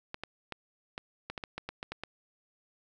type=clicks; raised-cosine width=0.3 ms; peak=-21 dBFS; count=12; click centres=0.144 / 0.236 / 0.523 / 0.979 / 1.3 / 1.378 / 1.438 / 1.58 / 1.69 / 1.829 / 1.92 / 2.036 s; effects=none